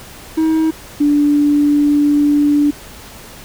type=tone pair in turn; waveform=triangle / sine; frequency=318.4 / 291.8 Hz; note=D#4 / D4; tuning=+40 / -11 cents; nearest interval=major second; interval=151 cents; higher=first; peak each=-9 dBFS; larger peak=neither; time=0.37-0.71 / 1-2.71 s; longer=second; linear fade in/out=10 ms; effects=pink hiss -36 dBFS RMS until 3.44 s